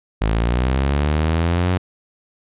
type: linear sweep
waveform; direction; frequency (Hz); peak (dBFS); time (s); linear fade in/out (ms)
sawtooth; up; 51.91 to 92.5; -12; 0.21-1.78; 10
effects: resampled to 8000 Hz